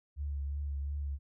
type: tone with vibrato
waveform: sine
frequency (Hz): 71.1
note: C#2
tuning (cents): +45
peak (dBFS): -33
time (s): 0.16-1.19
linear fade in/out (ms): 50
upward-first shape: triangle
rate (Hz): 2.8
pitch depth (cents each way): 38
effects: none